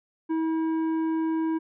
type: tone with tanh clipping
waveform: triangle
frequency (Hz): 322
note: E4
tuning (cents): -41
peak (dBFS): -25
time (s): 0.29-1.59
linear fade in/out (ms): 20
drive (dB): 13
effects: none